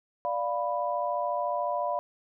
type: chord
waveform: sine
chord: B diminished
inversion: first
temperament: equal with one note detuned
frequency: 587.3 / 701.3 / 987.8 Hz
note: D5 / F5 / B5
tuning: 0 / +7 / 0 cents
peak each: -31 dBFS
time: 0.25-1.99 s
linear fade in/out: 0 ms
effects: none